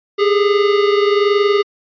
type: tone pair together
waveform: square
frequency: 404.7 / 425.8 Hz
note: G#4 / G#4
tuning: -45 / +43 cents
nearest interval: minor second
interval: 88 cents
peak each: -13 / -19 dBFS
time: 0.18-1.63 s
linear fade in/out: 20 ms
effects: resampled to 11025 Hz